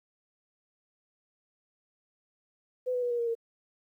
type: tone with pitch steps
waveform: sine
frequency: 504 / 495.1 / 486.3 / 477.6 / 469.2 / 460.8 Hz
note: B4 / B4 / B4 / A#4 / A#4 / A#4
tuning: +35 / +4 / -27 / +42 / +11 / -20 cents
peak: -27 dBFS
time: 2.86-3.352 s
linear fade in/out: 20 ms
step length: 82 ms
effects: 11-bit